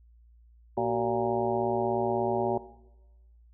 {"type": "harmonic tone with a mistuned harmonic", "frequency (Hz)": 116.54, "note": "A#2", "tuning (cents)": 0, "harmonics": [1, 2, 3, 4, 5, 6, 7, 8], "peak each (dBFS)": [-39, -35, -29, -39, -32, -33, -33, -36], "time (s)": [0.77, 2.58], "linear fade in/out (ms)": 5, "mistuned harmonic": 3, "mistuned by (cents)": 130, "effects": ["noise-tail reverb RT60 1.0 s tail -17 dB re dry", "added 58 Hz sine -54 dBFS peak until 3.53 s"]}